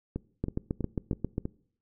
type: two click trains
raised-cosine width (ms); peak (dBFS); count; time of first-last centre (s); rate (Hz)
3; -16 / -19; 8 / 5; 0.44-1.381 / 0.16-1.454; 7.44 / 3.09
effects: noise-tail reverb RT60 0.6 s tail -22 dB re dry